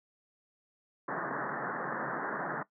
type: band-pass noise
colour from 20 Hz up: white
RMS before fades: -36 dBFS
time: 1.08-2.63 s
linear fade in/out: 5 ms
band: 130 to 1800 Hz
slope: 96 dB/octave
effects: noise-tail reverb RT60 0.1 s tail -17 dB re dry